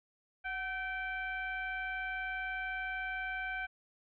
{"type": "tone with frequency modulation", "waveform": "sine", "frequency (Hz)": 1539, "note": "G6", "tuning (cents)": -32, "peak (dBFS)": -35, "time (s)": [0.44, 3.67], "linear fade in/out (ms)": 20, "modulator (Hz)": 796, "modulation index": 1, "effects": []}